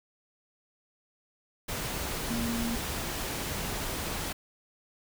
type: tone in noise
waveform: sine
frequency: 233.1 Hz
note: A#3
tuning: in tune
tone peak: -30 dBFS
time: 2.3-2.76 s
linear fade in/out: 10 ms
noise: pink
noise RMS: -34 dBFS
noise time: 1.68-4.33 s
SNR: +1 dB
effects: none